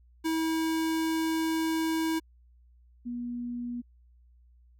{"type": "tone pair in turn", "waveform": ["square", "sine"], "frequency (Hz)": [322.3, 241.5], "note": ["E4", "B3"], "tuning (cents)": [-39, -39], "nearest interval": "perfect fourth", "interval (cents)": 500, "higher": "first", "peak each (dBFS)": [-27, -32], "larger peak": "first", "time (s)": [[0.24, 2.2], [3.05, 3.82]], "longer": "first", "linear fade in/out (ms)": 20, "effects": ["added 60 Hz sine -56 dBFS peak until 4.79 s"]}